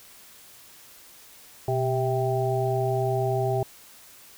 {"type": "harmonic tone with a mistuned harmonic", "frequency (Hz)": 130.81, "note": "C3", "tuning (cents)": 0, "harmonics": [1, 3, 5, 6], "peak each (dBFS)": [-26, -27, -29, -30], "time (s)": [1.68, 3.63], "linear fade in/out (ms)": 2, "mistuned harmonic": 1, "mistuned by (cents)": -100, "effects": ["white hiss -50 dBFS RMS until 4.37 s"]}